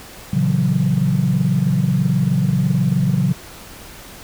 sine chord, F# dominant seventh, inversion first, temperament just, 115.62 / 138.75 / 166.5 / 185 Hz, A#2 / C#3 / E3 / F#3, -14 / +2 / +18 / 0 cents, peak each -23 / -17 / -20 / -18 dBFS, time 0.33-3.33 s, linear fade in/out 5 ms, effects tanh soft clip ceiling -6 dBFS + pink hiss -38 dBFS RMS until 4.23 s

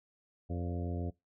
harmonic tone with a mistuned harmonic, 87.31 Hz, F2, in tune, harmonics 1 / 2 / 3 / 4 / 5 / 6 / 7 / 8, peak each -35 / -41 / -42 / -46 / -47 / -51 / -50 / -50 dBFS, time 0.49-1.11 s, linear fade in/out 20 ms, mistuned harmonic 7, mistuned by -56 cents, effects noise-tail reverb RT60 0.2 s tail -22 dB re dry

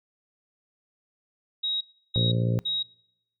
sine tone bursts, 3801 Hz, A#7, 33 cents sharp, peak -25 dBFS, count 3, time 1.63-2.83 s, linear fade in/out 10 ms, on 180 ms, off 330 ms
harmonic tone, 58 Hz, A#1, 8 cents flat, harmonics 2 / 3 / 4 / 5 / 6 / 7 / 8 / 9 / 10, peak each -23 / -29 / -36 / -39 / -41 / -38 / -43 / -36 / -46 dBFS, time 2.16-2.59 s, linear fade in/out 0 ms
effects noise-tail reverb RT60 0.9 s tail -25 dB re dry

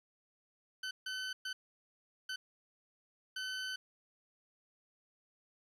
20% pulse tone bursts at uneven times, 1518 Hz, F#6, 44 cents sharp, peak -33 dBFS, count 5, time 0.83-0.91 / 1.06-1.33 / 1.45-1.53 / 2.29-2.36 / 3.36-3.76 s, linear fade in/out 5 ms, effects low-pass 8000 Hz 12 dB/octave + 12-bit

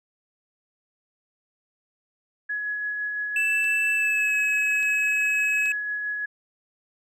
sine tone with tremolo, 1684 Hz, G#6, 24 cents sharp, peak -25 dBFS, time 2.49-6.26 s, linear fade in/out 10 ms, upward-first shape sine, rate 5.9 Hz, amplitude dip 25%
triangle tone with pitch glide, 2646 to 2562 Hz, E7 to E7, +6 to -50 cents, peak -20 dBFS, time 3.36-5.72 s, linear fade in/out 2 ms, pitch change -56 cents, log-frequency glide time 3.95-4.34 s
clicks, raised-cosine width 0.2 ms, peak -26 dBFS, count 3, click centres 3.643 / 4.829 / 5.658 s
effects none

